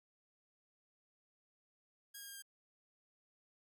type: tone with pitch steps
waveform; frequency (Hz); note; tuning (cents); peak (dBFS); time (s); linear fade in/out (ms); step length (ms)
5% pulse; 1635 / 1623.7 / 1612.5 / 1601.4; G#6 / G#6 / G6 / G6; -28 / -40 / +48 / +37; -38; 2.14-2.424; 10; 71
effects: none